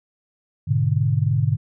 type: chord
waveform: sine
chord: G# diminished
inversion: none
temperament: equal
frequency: 103.83 / 123.47 / 146.83 Hz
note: G#2 / B2 / D3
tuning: 0 / 0 / 0 cents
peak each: -21 dBFS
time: 0.67-1.57 s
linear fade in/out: 20 ms
effects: none